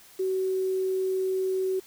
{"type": "tone with quantisation", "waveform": "sine", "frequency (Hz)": 377.1, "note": "F#4", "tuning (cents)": 33, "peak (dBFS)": -24, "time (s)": [0.19, 1.8], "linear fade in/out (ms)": 10, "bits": 8, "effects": ["white hiss -53 dBFS RMS until 1.86 s"]}